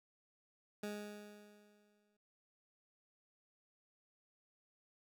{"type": "tone with exponential decay", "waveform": "20% pulse", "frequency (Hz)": 207.7, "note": "G#3", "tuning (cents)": 0, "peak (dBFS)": -35, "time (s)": [0.83, 2.17], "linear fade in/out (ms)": 5, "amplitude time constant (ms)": 290, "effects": []}